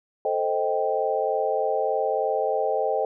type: chord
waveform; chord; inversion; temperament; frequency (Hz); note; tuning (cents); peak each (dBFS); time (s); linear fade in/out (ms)
sine; A half-diminished seventh; none; equal; 440 / 523.3 / 622.3 / 784; A4 / C5 / Eb5 / G5; 0 / 0 / 0 / 0; -27; 0.25-3.05; 2
effects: none